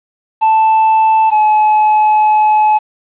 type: tone pair in turn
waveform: triangle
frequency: 880 / 854.5 Hz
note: A5 / G#5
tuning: 0 / +49 cents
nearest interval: minor second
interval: 51 cents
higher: first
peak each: -5 dBFS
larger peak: neither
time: 0.41-1.31 / 1.31-2.79 s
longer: second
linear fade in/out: 20 ms
effects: resampled to 8000 Hz + 7-bit